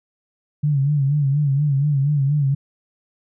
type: tone with vibrato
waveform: sine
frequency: 142.5 Hz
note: C#3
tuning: 48 cents sharp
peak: -15 dBFS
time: 0.63-2.55 s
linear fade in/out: 10 ms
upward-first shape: sine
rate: 4.2 Hz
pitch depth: 90 cents each way
effects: none